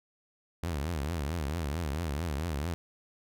sawtooth tone with vibrato, 77.5 Hz, D#2, 6 cents flat, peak -27 dBFS, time 0.63-2.74 s, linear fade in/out 0 ms, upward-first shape triangle, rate 4.5 Hz, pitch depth 260 cents each way, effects none

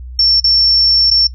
sine tone with dropouts, 5430 Hz, F8, 50 cents flat, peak -7 dBFS, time 0.19-1.27 s, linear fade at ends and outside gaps 2 ms, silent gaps 0.4-0.442 / 1.102-1.113 s, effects noise-tail reverb RT60 0.1 s tail -18 dB re dry + added 62 Hz sine -26 dBFS peak until 1.34 s

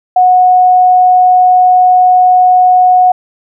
sine tone, 732 Hz, F#5, 19 cents flat, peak -3 dBFS, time 0.16-3.12 s, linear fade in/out 5 ms, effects none

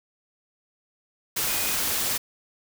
sine tone in noise, 2486 Hz, D#7, 2 cents flat, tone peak -36 dBFS, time 1.47-1.75 s, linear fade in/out 10 ms, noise white, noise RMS -26 dBFS, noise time 1.36-2.18 s, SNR -13 dB, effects none

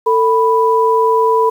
sine tone pair together, 447.4 / 987.8 Hz, A4 / B5, +29 / 0 cents, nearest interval octave + major second, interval 1371 cents, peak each -12 dBFS, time 0.06-1.5 s, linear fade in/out 10 ms, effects 7-bit

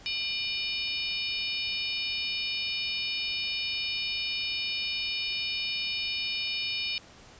harmonic tone with a mistuned harmonic, 740 Hz, F#5, in tune, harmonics 3 / 4 / 5 / 6 / 7, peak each -34 / -35 / -36 / -37 / -37 dBFS, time 0.06-6.98 s, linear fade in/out 0 ms, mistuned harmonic 3, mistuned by +140 cents, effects pink hiss -52 dBFS RMS until 7.39 s + resampled to 16000 Hz

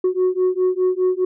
sine beating tone pair, 365.8 / 370.7 Hz, F#4 / F#4, -20 / +3 cents, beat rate 4.9 Hz, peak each -17 dBFS, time 0.04-1.25 s, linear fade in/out 5 ms, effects tanh soft clip ceiling -12 dBFS

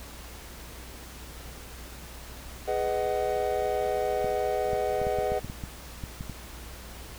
triangle chord, G# minor seventh, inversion none, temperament just, 415.3 / 498.4 / 623 / 747.5 Hz, G#4 / B4 / D#5 / F#5, 0 / +16 / +2 / +17 cents, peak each -29 dBFS, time 2.67-5.4 s, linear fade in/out 20 ms
clicks, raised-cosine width 5 ms, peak -23 dBFS, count 12, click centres 4.245 / 4.733 / 5.016 / 5.069 / 5.187 / 5.32 / 5.446 / 5.499 / 5.638 / 6.038 / 6.209 / 6.297 s
effects added 60 Hz sine -44 dBFS peak until 7.18 s + pink hiss -45 dBFS RMS until 7.18 s

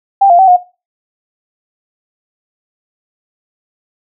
sine tone with pitch steps, 789 / 695 / 764 / 721 Hz, G5 / F5 / G5 / F#5, +11 / -9 / -45 / -45 cents, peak -3 dBFS, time 0.21-0.566 s, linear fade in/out 10 ms, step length 89 ms, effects noise-tail reverb RT60 0.3 s tail -18 dB re dry

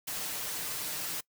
white noise with comb filter, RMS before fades -36 dBFS, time 0.07-1.21 s, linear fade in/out 10 ms, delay 6.6 ms, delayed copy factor +0.7, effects noise-tail reverb RT60 0.1 s tail -23 dB re dry

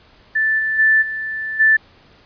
sine tone with level steps, 1760 Hz, A6, in tune, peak -14 / -17 / -10 / -22 / -9 dBFS, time 0.35-1.77 s, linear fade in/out 10 ms, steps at 0.58 / 0.78 / 1.01 / 1.59 s, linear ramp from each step 20 ms, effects pink hiss -50 dBFS RMS until 2.25 s + resampled to 11025 Hz

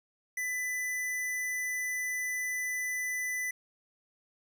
square tone, 1997 Hz, B6, 19 cents sharp, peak -32 dBFS, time 0.37-3.51 s, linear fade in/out 5 ms, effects none

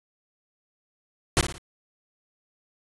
pink noise with echo, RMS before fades -19 dBFS, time 1.37-1.41 s, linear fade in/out 0 ms, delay 57 ms, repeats 3, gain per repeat -8 dB, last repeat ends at 1.581 s, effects resampled to 24000 Hz

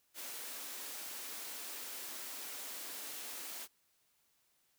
white high-pass noise, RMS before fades -45 dBFS, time 0.14-3.68 s, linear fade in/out 50 ms, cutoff 220 Hz, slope 48 dB/octave, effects white hiss -75 dBFS RMS until 4.78 s

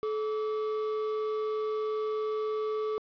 triangle tone pair together, 431.5 / 1152 Hz, A4 / D6, -34 / -34 cents, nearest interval octave + perfect fourth, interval 1700 cents, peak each -27 / -37 dBFS, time 0.03-2.98 s, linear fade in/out 0 ms, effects resampled to 11025 Hz + 9-bit

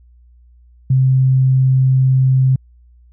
sine tone, 131.1 Hz, C3, 4 cents sharp, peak -9 dBFS, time 0.9-2.56 s, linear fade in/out 5 ms, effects added 60 Hz sine -44 dBFS peak until 3.12 s

